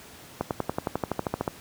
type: accelerating click train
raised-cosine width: 1 ms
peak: -11 dBFS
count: 14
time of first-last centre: 0.41-1.478 s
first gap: 98 ms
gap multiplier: 0.97
effects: pink hiss -47 dBFS RMS until 1.6 s + high-pass 80 Hz 12 dB/octave